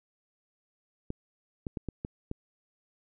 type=clicks; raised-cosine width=3 ms; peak=-21 dBFS; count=6; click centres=1.104 / 1.668 / 1.772 / 1.887 / 2.049 / 2.314 s; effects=none